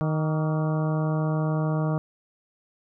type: harmonic tone with a mistuned harmonic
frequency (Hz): 155.56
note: D#3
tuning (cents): 0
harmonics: 1 / 2 / 3 / 4 / 5 / 6 / 7 / 8 / 9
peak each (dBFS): -23 / -32 / -35 / -33 / -39 / -41 / -38 / -44 / -44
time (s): 0.01-1.98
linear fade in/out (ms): 0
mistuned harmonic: 7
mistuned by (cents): +75
effects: none